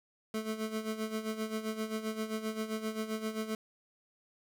25% pulse tone with tremolo, 218.5 Hz, A3, 12 cents flat, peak -28 dBFS, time 0.34-3.55 s, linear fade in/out 2 ms, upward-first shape sine, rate 7.6 Hz, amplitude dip 70%, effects none

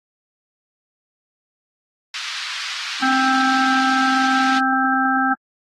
white band-pass noise, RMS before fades -29 dBFS, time 2.14-4.59 s, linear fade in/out 2 ms, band 1200 to 4800 Hz, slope 24 dB/octave
harmonic tone, 263 Hz, C4, 9 cents sharp, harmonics 1 / 3 / 5 / 6, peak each -21 / -21 / -21 / -21 dBFS, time 3.02-5.34 s, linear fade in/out 10 ms
effects AAC 32 kbps

